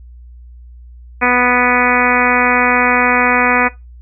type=harmonic tone with a mistuned harmonic; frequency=246.9 Hz; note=B3; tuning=in tune; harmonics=1 / 2 / 3 / 4 / 5 / 6 / 7 / 8 / 9 / 10; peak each=-19 / -19 / -19 / -19 / -19 / -19 / -19 / -19 / -19 / -19 dBFS; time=1.21-3.69 s; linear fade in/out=20 ms; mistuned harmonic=9; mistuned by=+15 cents; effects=noise-tail reverb RT60 0.2 s tail -18 dB re dry + added 60 Hz sine -34 dBFS peak until 4.01 s